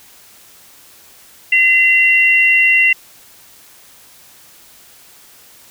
sine tone pair together, 2040 / 2744 Hz, C7 / F7, -44 / -31 cents, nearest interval perfect fourth, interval 513 cents, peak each -11 dBFS, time 1.52-2.93 s, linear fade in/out 5 ms, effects white hiss -44 dBFS RMS until 5.7 s

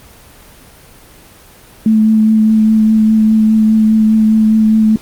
sine tone with vibrato, 218.3 Hz, A3, 13 cents flat, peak -6 dBFS, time 1.86-4.96 s, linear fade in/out 2 ms, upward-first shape triangle, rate 4.9 Hz, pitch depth 17 cents each way, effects pink hiss -40 dBFS RMS until 5.01 s + Opus 24 kbps

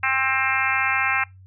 harmonic tone, 265 Hz, C4, 22 cents sharp, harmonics 3 / 4 / 5 / 6 / 7 / 8 / 9 / 10, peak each -29 / -28 / -27 / -26 / -29 / -26 / -27 / -28 dBFS, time 0.03-1.24 s, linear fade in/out 5 ms, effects noise-tail reverb RT60 0.2 s tail -23 dB re dry + added 94 Hz sine -44 dBFS peak until 1.46 s

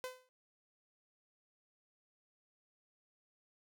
sawtooth tone with exponential decay, 509 Hz, C5, 48 cents flat, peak -34 dBFS, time 0.04-0.29 s, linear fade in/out 0 ms, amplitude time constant 54 ms, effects none

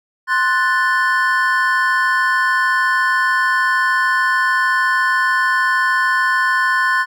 triangle chord, F# diminished, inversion second, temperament equal, 1046.5 / 1480 / 1760 Hz, C6 / F#6 / A6, 0 / 0 / 0 cents, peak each -16 dBFS, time 0.27-7.06 s, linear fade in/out 50 ms, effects none

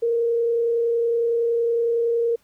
sine tone with frequency modulation, 466.2 Hz, A#4, in tune, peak -18 dBFS, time 0.02-2.36 s, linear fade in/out 10 ms, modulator 30.8 Hz, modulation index 0.24, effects pink hiss -62 dBFS RMS until 2.43 s

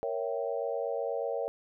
sine chord, A# diminished seventh, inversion none, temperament equal with one note detuned, 466.2 / 554.4 / 659.3 / 781.3 Hz, A#4 / C#5 / E5 / G5, 0 / 0 / 0 / -6 cents, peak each -34 / -34 / -37 / -40 dBFS, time 0.03-1.48 s, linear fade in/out 0 ms, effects none

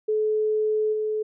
sine tone with level steps, 430 Hz, A4, 40 cents flat, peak -20 / -23 dBFS, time 0.08-1.23 s, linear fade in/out 10 ms, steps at 0.92 s, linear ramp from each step 20 ms, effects none

